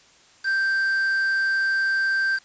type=tone with quantisation; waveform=triangle; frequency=1568 Hz; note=G6; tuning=in tune; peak=-18 dBFS; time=0.43-2.4 s; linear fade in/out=50 ms; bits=5; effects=white hiss -54 dBFS RMS until 2.44 s + resampled to 16000 Hz